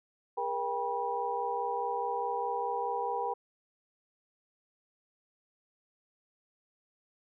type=tone cluster; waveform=sine; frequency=413.8 / 478.6 / 794 / 971 Hz; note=G#4 / A#4 / G5 / B5; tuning=-6 / +46 / +22 / -30 cents; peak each=-40 / -36 / -34 / -35 dBFS; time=0.37-3.34 s; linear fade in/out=10 ms; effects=none